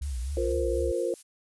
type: tone with vibrato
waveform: sine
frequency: 65.41 Hz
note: C2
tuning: in tune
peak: -29 dBFS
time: 0.01-0.92 s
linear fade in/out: 10 ms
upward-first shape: triangle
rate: 4 Hz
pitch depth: 210 cents each way
type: noise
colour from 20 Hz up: blue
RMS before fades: -45 dBFS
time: 0.02-0.52 s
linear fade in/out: 0 ms
type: chord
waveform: sine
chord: F suspended fourth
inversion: none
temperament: equal with one note detuned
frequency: 351.7 / 466.2 / 523.3 Hz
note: F4 / Bb4 / C5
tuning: +12 / 0 / 0 cents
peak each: -30 dBFS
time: 0.37-1.14 s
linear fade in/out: 2 ms
type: noise with tremolo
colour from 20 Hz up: violet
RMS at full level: -42 dBFS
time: 0.49-1.23 s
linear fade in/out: 20 ms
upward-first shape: sine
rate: 4.4 Hz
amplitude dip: 30%
effects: resampled to 24000 Hz